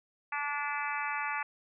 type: harmonic tone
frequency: 290 Hz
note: D4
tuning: 22 cents flat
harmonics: 3 / 4 / 5 / 6 / 7 / 8 / 9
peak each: -37 / -38 / -39 / -40 / -40 / -41 / -42 dBFS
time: 0.32-1.43 s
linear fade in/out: 5 ms
effects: none